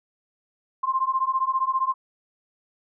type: beating tone pair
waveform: sine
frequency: 1046.5 / 1061.5 Hz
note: C6 / C6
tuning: 0 / +25 cents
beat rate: 15 Hz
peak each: -24 dBFS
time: 0.83-1.94 s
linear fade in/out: 10 ms
effects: none